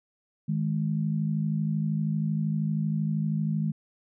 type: tone pair together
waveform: sine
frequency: 157.6 / 210.4 Hz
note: D#3 / G#3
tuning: +23 / +23 cents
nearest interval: perfect fourth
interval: 500 cents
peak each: -26 / -29 dBFS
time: 0.48-3.72 s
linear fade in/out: 10 ms
effects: none